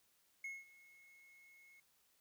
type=tone with ADSR envelope; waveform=triangle; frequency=2174 Hz; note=C#7; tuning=34 cents flat; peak=-40 dBFS; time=0.44-1.8 s; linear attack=4 ms; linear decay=200 ms; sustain=-20 dB; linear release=3 ms; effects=white hiss -75 dBFS RMS until 2.2 s